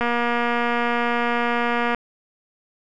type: click train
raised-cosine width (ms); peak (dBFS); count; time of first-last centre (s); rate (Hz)
0.5; -8; 462; 0.01-1.947; 238
effects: none